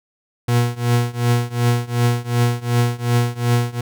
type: tone with tremolo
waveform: 40% pulse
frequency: 120 Hz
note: B2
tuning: 49 cents flat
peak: -11 dBFS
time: 0.48-3.81 s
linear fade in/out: 5 ms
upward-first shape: triangle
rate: 2.7 Hz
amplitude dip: 95%
effects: none